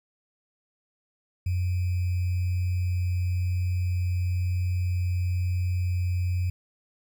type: tone with sample-and-hold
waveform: sine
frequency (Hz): 89.9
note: F#2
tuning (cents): -49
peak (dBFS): -23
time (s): 1.46-6.5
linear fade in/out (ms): 5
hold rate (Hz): 2450
effects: none